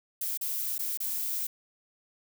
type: noise with dropouts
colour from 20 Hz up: violet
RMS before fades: -32 dBFS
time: 0.21-1.47 s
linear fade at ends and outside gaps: 5 ms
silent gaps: 0.375-0.411 / 0.781-0.791 / 0.974-1.002 s
effects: none